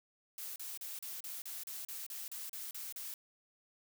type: noise bursts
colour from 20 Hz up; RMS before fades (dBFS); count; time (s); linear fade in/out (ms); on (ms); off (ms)
blue; -44; 13; 0.38-3.14; 2; 180; 35
effects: none